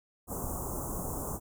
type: band-stop noise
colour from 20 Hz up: pink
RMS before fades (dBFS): -36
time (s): 0.27-1.4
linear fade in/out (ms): 50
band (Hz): 1200 to 6800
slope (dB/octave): 48
effects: none